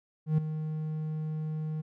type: tone with ADSR envelope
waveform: triangle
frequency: 155.56 Hz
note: D#3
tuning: in tune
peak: -18 dBFS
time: 0.26-1.82 s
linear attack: 120 ms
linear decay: 6 ms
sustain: -11 dB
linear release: 17 ms
effects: none